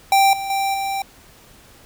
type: tone with level steps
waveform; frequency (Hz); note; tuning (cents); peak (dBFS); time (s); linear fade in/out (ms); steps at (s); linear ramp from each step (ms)
square; 784; G5; 0; -12 / -25 / -19 / -22; 0.12-1.02; 2; 0.33 / 0.5 / 0.74; 2
effects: pink hiss -48 dBFS RMS until 1.85 s